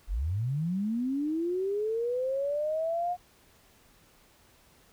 sine linear sweep, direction up, 36.85 to 722 Hz, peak -27 dBFS, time 0.07-3.17 s, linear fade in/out 50 ms, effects pink hiss -61 dBFS RMS until 4.92 s

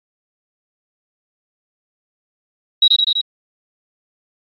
sine tone with echo, 3854 Hz, B7, 43 cents flat, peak -7 dBFS, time 2.82-2.88 s, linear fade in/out 5 ms, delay 83 ms, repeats 4, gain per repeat -2 dB, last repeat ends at 3.212 s, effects AAC 32 kbps

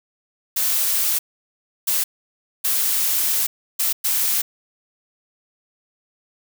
blue noise bursts at uneven times, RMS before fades -20 dBFS, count 5, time 0.56-1.19 / 1.87-2.04 / 2.64-3.47 / 3.79-3.93 / 4.04-4.42 s, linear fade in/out 10 ms, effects none

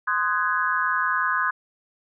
sine chord, Ab dominant seventh, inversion first, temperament just, 1038.3 / 1245.9 / 1495.1 / 1661.2 Hz, C6 / Eb6 / Gb6 / Ab6, -14 / +2 / +18 / 0 cents, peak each -26 dBFS, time 0.07-1.51 s, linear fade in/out 10 ms, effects none

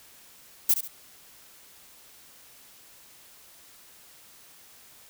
violet noise with echo, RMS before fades -20 dBFS, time 0.69-0.74 s, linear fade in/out 5 ms, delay 69 ms, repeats 2, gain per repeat -9 dB, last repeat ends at 0.878 s, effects white hiss -53 dBFS RMS until 5.09 s

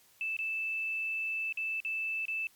sine tone with dropouts, 2637 Hz, E7, in tune, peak -31 dBFS, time 0.21-2.47 s, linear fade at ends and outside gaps 1 ms, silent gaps 0.367-0.389 / 1.525-1.573 / 1.803-1.849 / 2.254-2.282 s, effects white hiss -63 dBFS RMS until 2.55 s + MP3 96 kbps

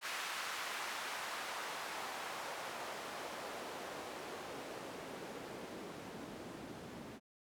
white noise with band-pass filter sweep, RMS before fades -45 dBFS, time 0.01-7.2 s, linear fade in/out 50 ms, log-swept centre 1500 to 210 Hz, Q 0.93, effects none

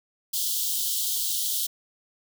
white high-pass noise, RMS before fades -27 dBFS, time 0.33-1.67 s, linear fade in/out 10 ms, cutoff 3000 Hz, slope 96 dB/octave, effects none

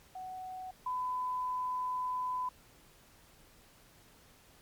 sine tone pair in turn, 745 / 1005.1 Hz, F#5 / B5, +12 / +30 cents, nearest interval perfect fourth, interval 518 cents, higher second, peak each -40 / -32 dBFS, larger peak second, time 0.15-0.71 / 0.86-2.49 s, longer second, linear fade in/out 5 ms, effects pink hiss -61 dBFS RMS until 4.61 s + MP3 96 kbps

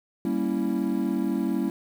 triangle chord, G diminished seventh, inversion none, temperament equal, 196 / 233.1 / 277.2 / 329.6 Hz, G3 / Bb3 / Db4 / Fb4, 0 / 0 / 0 / 0 cents, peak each -27 dBFS, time 0.25-1.7 s, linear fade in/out 2 ms, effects 8-bit

